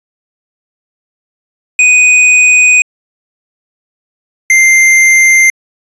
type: tone pair in turn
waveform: square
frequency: 2489 / 2093 Hz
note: D#7 / C7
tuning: 0 / 0 cents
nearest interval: minor third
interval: 300 cents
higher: first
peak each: -4 dBFS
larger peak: neither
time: 1.79-2.82 / 4.5-5.5 s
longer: first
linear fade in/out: 2 ms
effects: resampled to 22050 Hz